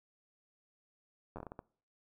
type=slowing click train; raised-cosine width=1 ms; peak=-30 dBFS; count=8; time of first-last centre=1.36-1.591 s; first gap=10 ms; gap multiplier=1.39; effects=noise-tail reverb RT60 0.5 s tail -23 dB re dry